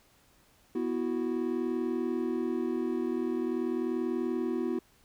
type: chord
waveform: triangle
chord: B suspended fourth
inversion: none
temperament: equal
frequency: 246.9 / 329.6 / 370 Hz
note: B3 / E4 / F#4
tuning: 0 / 0 / 0 cents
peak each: -31 dBFS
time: 0.75-4.79 s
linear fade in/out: 5 ms
effects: pink hiss -64 dBFS RMS until 5.04 s